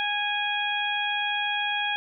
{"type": "harmonic tone", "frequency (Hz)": 826, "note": "G#5", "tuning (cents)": -10, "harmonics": [1, 2, 3, 4], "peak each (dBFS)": [-30, -30, -30, -30], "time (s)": [0, 1.96], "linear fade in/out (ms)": 0, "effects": []}